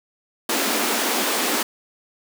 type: high-pass noise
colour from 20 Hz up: pink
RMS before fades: -22 dBFS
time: 0.49-1.63 s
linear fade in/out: 5 ms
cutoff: 210 Hz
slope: 96 dB/octave
effects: none